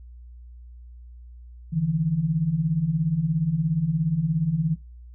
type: beating tone pair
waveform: sine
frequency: 146.6 / 163.6 Hz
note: D3 / E3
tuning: -3 / -13 cents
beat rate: 17 Hz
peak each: -26 / -22 dBFS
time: 1.72-4.76 s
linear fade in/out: 20 ms
effects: noise-tail reverb RT60 0.3 s tail -25 dB re dry + added 60 Hz sine -41 dBFS peak until 5.14 s